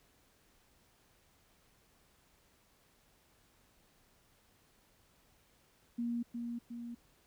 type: tone with echo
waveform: sine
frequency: 236.5 Hz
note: A#3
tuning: 25 cents sharp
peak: -33 dBFS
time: 5.98-6.23 s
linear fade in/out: 10 ms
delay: 360 ms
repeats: 2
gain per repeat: -4 dB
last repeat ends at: 6.95 s
effects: pink hiss -69 dBFS RMS until 7.26 s